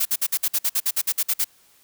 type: noise bursts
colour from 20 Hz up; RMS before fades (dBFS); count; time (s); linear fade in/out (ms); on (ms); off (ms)
blue; -21; 14; 0-1.445; 10; 54; 53
effects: white hiss -57 dBFS RMS until 1.83 s